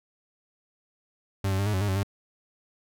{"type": "tone with pitch steps", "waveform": "40% pulse", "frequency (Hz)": [97.6, 95.6, 99.7, 105.3, 93.8, 102.6, 95, 99.3], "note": ["G2", "G2", "G2", "G#2", "F#2", "G#2", "F#2", "G2"], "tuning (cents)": [-7, -43, 30, 24, 24, -21, 46, 23], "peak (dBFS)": -23, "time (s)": [1.44, 2.032], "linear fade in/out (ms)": 5, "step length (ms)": 74, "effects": []}